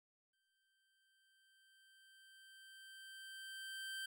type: tone with exponential growth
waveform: 25% pulse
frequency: 1561 Hz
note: G6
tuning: 8 cents flat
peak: -39 dBFS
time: 0.33-4.06 s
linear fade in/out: 5 ms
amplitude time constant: 810 ms
effects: none